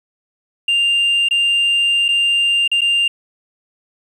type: tone with dropouts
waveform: sine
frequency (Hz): 2794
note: F7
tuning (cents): 0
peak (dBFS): -10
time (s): 0.68-3.08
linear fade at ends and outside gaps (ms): 5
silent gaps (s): 1.287-1.309 / 2.083-2.087 / 2.678-2.715 / 2.809-2.816
effects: tanh soft clip ceiling -11 dBFS + 8-bit